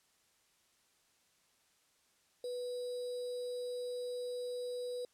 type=tone with sample-and-hold; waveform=sine; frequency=492.6 Hz; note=B4; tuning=5 cents flat; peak=-37 dBFS; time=2.44-5.05 s; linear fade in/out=2 ms; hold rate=4410 Hz; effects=white hiss -72 dBFS RMS until 5.13 s + low-pass 10000 Hz 12 dB/octave